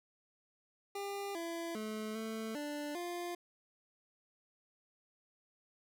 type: tone with pitch steps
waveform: 25% pulse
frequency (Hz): 400.2 / 335.9 / 216.1 / 221.5 / 293.9 / 349.6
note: G4 / E4 / A3 / A3 / D4 / F4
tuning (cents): +36 / +33 / -31 / +12 / +1 / +2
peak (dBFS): -35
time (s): 0.95-3.35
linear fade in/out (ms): 5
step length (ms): 400
effects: none